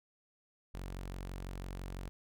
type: tone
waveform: sawtooth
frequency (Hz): 46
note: F#1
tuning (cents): -9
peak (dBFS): -37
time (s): 0.74-2.09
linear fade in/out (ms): 0
effects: none